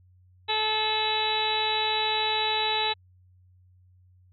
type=harmonic tone; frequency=433.5 Hz; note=A4; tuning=26 cents flat; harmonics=1 / 2 / 3 / 4 / 5 / 6 / 7 / 8 / 9; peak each=-34 / -28 / -40 / -37 / -37 / -33 / -37 / -35 / -28 dBFS; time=0.48-2.94 s; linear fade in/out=20 ms; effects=added 91 Hz sine -55 dBFS peak until 4.32 s